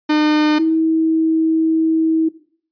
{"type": "tone pair in turn", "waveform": ["45% pulse", "sine"], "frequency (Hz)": [303.5, 321.5], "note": ["D#4", "E4"], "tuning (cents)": [-43, -43], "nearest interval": "minor second", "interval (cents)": 100, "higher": "second", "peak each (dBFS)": -12, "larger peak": "neither", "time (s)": [[0.09, 0.59], [0.59, 2.29]], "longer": "second", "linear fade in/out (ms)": 10, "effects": ["noise-tail reverb RT60 0.5 s tail -17 dB re dry", "resampled to 11025 Hz"]}